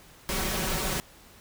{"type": "noise with comb filter", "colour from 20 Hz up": "pink", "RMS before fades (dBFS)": -29, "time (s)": [0.29, 1], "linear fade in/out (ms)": 0, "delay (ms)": 5.3, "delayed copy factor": 0.6, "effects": ["pink hiss -53 dBFS RMS until 1.4 s"]}